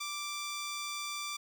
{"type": "tone", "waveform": "10% pulse", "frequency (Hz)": 1174.7, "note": "D6", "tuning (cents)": 0, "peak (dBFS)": -28, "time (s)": [0, 1.37], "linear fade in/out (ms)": 10, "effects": []}